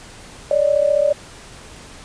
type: tone pair together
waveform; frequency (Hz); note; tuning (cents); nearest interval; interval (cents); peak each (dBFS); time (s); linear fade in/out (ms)
sine; 567 / 601.8; C#5 / D5; +39 / +42; minor second; 103; -16; 0.51-1.13; 2
effects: pink hiss -40 dBFS RMS until 2.04 s + resampled to 22050 Hz